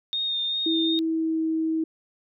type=tone with vibrato; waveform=sine; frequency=3672 Hz; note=A#7; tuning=27 cents flat; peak=-24 dBFS; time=0.13-0.99 s; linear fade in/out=0 ms; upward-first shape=sine; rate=2.6 Hz; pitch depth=20 cents each way
type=tone with pitch glide; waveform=sine; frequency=325.4 to 320.5 Hz; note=E4 to E4; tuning=-22 to -49 cents; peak=-22 dBFS; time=0.66-1.84 s; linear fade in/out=5 ms; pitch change=-27 cents; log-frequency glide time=0.9-1.42 s
effects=none